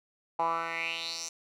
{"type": "tone with band-pass filter sweep", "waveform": "10% pulse", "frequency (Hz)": 165.8, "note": "E3", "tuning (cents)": 10, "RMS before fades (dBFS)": -33, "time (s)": [0.39, 1.29], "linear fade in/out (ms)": 5, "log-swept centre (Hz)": [870, 6500], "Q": 4.7, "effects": []}